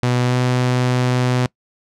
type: tone with pitch glide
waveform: sawtooth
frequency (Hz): 123.7 to 125.35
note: B2 to B2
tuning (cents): +3 to +26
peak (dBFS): -11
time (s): 0.03-1.46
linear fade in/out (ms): 0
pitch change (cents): +23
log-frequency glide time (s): 0.24-0.35
effects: noise-tail reverb RT60 0.1 s tail -23 dB re dry + low-pass 7000 Hz 12 dB/octave